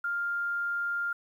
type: tone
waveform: sine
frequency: 1400 Hz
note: F6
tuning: 4 cents sharp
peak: -28 dBFS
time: 0.04-1.13 s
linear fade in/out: 5 ms
effects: 10-bit